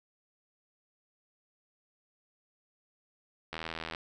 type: click train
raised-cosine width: 0.3 ms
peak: -21 dBFS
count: 35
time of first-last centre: 3.53-3.949 s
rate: 81.2 Hz
effects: none